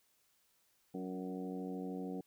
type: harmonic tone with a mistuned harmonic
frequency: 93 Hz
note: F#2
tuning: 9 cents sharp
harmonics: 2 / 3 / 4 / 5 / 6 / 7 / 8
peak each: -43 / -43 / -49 / -47 / -56 / -59 / -52 dBFS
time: 0.94-2.21 s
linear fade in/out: 5 ms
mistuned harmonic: 4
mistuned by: -32 cents
effects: white hiss -74 dBFS RMS until 2.26 s